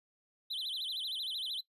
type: tone with vibrato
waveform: triangle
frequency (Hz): 3520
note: A7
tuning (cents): 0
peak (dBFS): -34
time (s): 0.5-1.61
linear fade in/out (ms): 10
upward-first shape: sine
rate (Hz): 13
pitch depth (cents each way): 260
effects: noise-tail reverb RT60 0.1 s tail -19 dB re dry + resampled to 32000 Hz